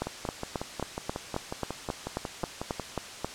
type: two click trains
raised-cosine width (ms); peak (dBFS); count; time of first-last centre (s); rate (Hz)
1; -18 / -15; 16 / 13; 0.07-2.797 / 0.02-3.246; 5.5 / 3.72
effects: white hiss -42 dBFS RMS until 3.34 s + low-pass 7000 Hz 12 dB/octave